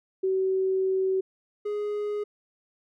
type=tone pair in turn; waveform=sine / triangle; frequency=379.6 / 415.9 Hz; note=F#4 / G#4; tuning=+44 / +2 cents; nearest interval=major second; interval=158 cents; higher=second; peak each=-22 / -25 dBFS; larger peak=first; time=0.23-1.21 / 1.65-2.24 s; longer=first; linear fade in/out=10 ms; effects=none